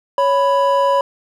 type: tone pair together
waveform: triangle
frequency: 556.2 / 991 Hz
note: C#5 / B5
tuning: +6 / +6 cents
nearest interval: minor seventh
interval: 1000 cents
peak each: -13 dBFS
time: 0.18-1.01 s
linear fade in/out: 2 ms
effects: none